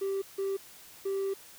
triangle tone bursts at uneven times, 390.5 Hz, G4, 7 cents flat, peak -26 dBFS, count 3, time 0.01-0.22 / 0.38-0.57 / 1.05-1.34 s, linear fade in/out 10 ms, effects tanh soft clip ceiling -23 dBFS + white hiss -52 dBFS RMS until 1.58 s

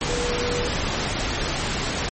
sine tone in noise, 485.1 Hz, B4, 31 cents flat, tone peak -26 dBFS, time 0.09-0.68 s, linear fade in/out 2 ms, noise pink, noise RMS -25 dBFS, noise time 0.01-2.09 s, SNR -4 dB, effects MP3 32 kbps

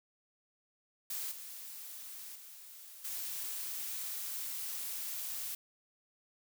blue noise with level steps, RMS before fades -39 / -47 / -52 / -40 dBFS, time 1.1-5.55 s, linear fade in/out 5 ms, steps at 1.31 / 2.35 / 3.04 s, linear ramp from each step 10 ms, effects none

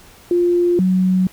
sine tone pair in turn, 350.1 / 185.46 Hz, F4 / F#3, +4 / +4 cents, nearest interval major seventh, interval 1100 cents, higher first, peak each -12 dBFS, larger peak neither, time 0.31-0.79 / 0.79-1.27 s, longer neither, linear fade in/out 2 ms, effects pink hiss -45 dBFS RMS until 1.32 s

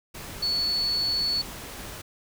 sine tone in noise, 4427 Hz, C#8, 3 cents flat, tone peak -23 dBFS, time 0.42-1.42 s, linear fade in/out 10 ms, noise pink, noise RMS -39 dBFS, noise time 0.14-2.02 s, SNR +13 dB, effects none

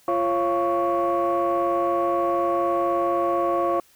sine tone cluster, 345.4 / 547 / 690 / 1114 Hz, F4 / C#5 / F5 / C#6, -19 / -23 / -21 / +8 cents, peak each -24 dBFS, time 0.08-3.8 s, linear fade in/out 2 ms, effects tanh soft clip ceiling -14 dBFS + white hiss -57 dBFS RMS until 3.95 s

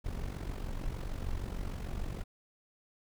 brown noise with amplitude modulation, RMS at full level -34 dBFS, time 0.04-2.24 s, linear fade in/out 20 ms, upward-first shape sine, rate 46.6 Hz, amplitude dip 70%, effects none

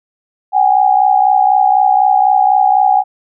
sine tone pair together, 757 / 821 Hz, F#5 / G#5, +39 / -20 cents, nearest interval minor second, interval 141 cents, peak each -10 dBFS, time 0.52-3.04 s, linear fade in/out 50 ms, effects none

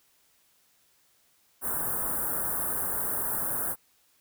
white band-stop noise, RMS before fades -30 dBFS, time 1.61-3.76 s, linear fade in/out 50 ms, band 1600 to 9100 Hz, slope 48 dB/octave, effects white hiss -66 dBFS RMS until 4.2 s

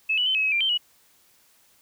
sine tone with pitch steps, 2601 / 2956 / 3066 / 2569 / 2555 / 2376 / 3123 / 2924 Hz, E7 / F#7 / G7 / E7 / D#7 / D7 / G7 / F#7, -24 / -2 / -39 / -45 / +45 / +20 / -7 / -21 cents, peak -20 dBFS, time 0.09-0.778 s, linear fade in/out 10 ms, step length 86 ms, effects white hiss -60 dBFS RMS until 1.81 s

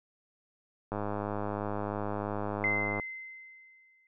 click train, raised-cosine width 1 ms, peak -20 dBFS, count 215, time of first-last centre 0.92-2.998 s, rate 103 Hz
sine tone with exponential decay, 2067 Hz, C7, 22 cents flat, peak -25 dBFS, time 2.64-4.07 s, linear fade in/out 1 ms, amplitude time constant 310 ms
effects none

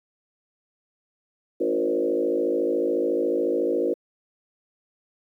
sine tone with frequency modulation, 414.9 Hz, G#4, 2 cents flat, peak -20 dBFS, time 1.6-3.94 s, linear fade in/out 10 ms, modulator 54 Hz, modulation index 2.3, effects high-pass 200 Hz 12 dB/octave + 10-bit

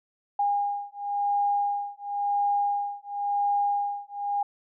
sine beating tone pair, 812 / 812.95 Hz, G#5 / G#5, -39 / -37 cents, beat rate 0.95 Hz, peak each -27 dBFS, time 0.39-4.43 s, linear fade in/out 5 ms, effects none

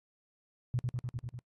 sine tone with echo, 123.47 Hz, B2, in tune, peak -28 dBFS, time 0.74-0.79 s, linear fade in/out 0 ms, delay 100 ms, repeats 6, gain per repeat -2 dB, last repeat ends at 1.39 s, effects noise-tail reverb RT60 0.1 s tail -23 dB re dry + AAC 32 kbps

